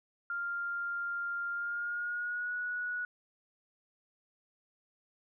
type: tone with pitch glide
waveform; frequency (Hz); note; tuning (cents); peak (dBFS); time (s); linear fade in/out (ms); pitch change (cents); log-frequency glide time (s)
sine; 1396.9 to 1464.7; F6 to F#6; 0 to -18; -33; 0.3-3.05; 2; +82; 1.51-2.55
effects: none